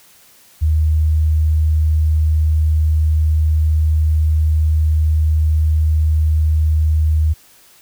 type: tone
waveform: sine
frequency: 77.78 Hz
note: D#2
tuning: in tune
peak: -11 dBFS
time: 0.61-7.34 s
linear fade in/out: 20 ms
effects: white hiss -48 dBFS RMS until 7.81 s